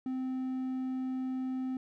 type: tone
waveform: triangle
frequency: 259 Hz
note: C4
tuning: 17 cents flat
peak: -30 dBFS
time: 0.06-1.77 s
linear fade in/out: 2 ms
effects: none